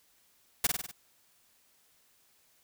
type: noise with echo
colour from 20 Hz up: white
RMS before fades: -25 dBFS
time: 0.64-0.67 s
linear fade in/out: 5 ms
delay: 49 ms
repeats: 5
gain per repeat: -4 dB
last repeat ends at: 0.915 s
effects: white hiss -67 dBFS RMS until 2.63 s